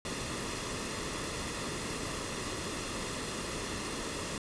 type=noise with comb filter; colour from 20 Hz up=pink; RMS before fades=-37 dBFS; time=0.05-4.38 s; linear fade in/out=2 ms; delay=1.3 ms; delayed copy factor=-0.5; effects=resampled to 22050 Hz